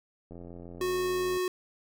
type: click train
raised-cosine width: 2 ms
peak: -32 dBFS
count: 93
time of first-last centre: 0.31-1.371 s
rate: 86.7 Hz
type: tone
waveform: square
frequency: 365.7 Hz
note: F#4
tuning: 20 cents flat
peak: -28 dBFS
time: 0.81-1.48 s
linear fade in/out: 2 ms
effects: none